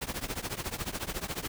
pink noise with tremolo, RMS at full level -32 dBFS, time 0.01-1.48 s, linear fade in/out 10 ms, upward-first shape triangle, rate 14 Hz, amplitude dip 95%, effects none

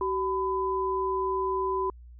sine tone pair together, 380.2 / 1004 Hz, F#4 / B5, +47 / +28 cents, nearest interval octave + perfect fourth, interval 1681 cents, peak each -28 dBFS, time 0.01-1.9 s, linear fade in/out 2 ms, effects added 60 Hz sine -45 dBFS peak until 2.19 s

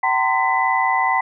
sine tone cluster, 766 / 910 / 1032 / 1996 Hz, G5 / A#5 / C6 / B6, -40 / -42 / -24 / +18 cents, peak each -21 dBFS, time 0.03-1.21 s, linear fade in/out 5 ms, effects none

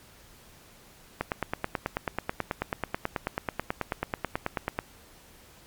click train, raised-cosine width 0.5 ms, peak -12 dBFS, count 34, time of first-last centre 1.21-4.789 s, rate 9.22 Hz, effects pink hiss -54 dBFS RMS until 5.66 s + MP3 96 kbps

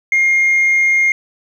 sine tone, 2128 Hz, C7, 29 cents sharp, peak -8 dBFS, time 0.12-1.12 s, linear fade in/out 2 ms, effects tanh soft clip ceiling -8 dBFS + 8-bit

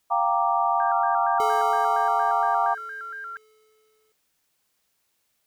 sine chord, G minor seventh, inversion third, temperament equal, 698.5 / 784 / 932.3 / 1174.7 Hz, F5 / G5 / Bb5 / D6, 0 / 0 / 0 / 0 cents, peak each -25 dBFS, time 0.1-2.75 s, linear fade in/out 20 ms
sine tone with vibrato, 1480 Hz, F#6, in tune, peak -33 dBFS, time 0.8-3.37 s, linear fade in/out 0 ms, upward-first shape square, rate 4.3 Hz, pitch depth 130 cents each way
square tone with exponential decay, 433.2 Hz, A4, 27 cents flat, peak -27 dBFS, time 1.4-4.12 s, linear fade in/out 0 ms, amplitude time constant 590 ms
effects white hiss -72 dBFS RMS until 5.46 s

